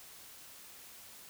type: silence
effects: white hiss -53 dBFS RMS until 1.29 s